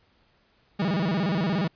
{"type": "tone with vibrato", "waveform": "40% pulse", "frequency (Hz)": 180.7, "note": "F#3", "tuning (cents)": -41, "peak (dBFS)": -22, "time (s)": [0.79, 1.68], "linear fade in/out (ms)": 10, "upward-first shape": "square", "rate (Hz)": 17, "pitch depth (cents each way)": 200, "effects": ["pink hiss -64 dBFS RMS until 1.75 s", "resampled to 11025 Hz"]}